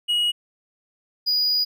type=tone pair in turn; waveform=triangle; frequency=2900 / 4911 Hz; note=F#7 / D#8; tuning=-35 / -23 cents; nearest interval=major sixth; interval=912 cents; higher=second; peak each=-17 dBFS; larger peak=neither; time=0.08-0.32 / 1.26-1.65 s; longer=second; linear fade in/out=20 ms; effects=none